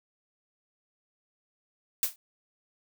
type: noise with exponential decay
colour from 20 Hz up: blue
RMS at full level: -22 dBFS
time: 2.03-2.16 s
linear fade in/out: 1 ms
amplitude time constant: 28 ms
effects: none